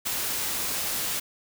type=noise with ADSR envelope; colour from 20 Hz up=white; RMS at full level=-26 dBFS; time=0.05-1.2 s; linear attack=21 ms; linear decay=3 ms; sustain=-3 dB; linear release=10 ms; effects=none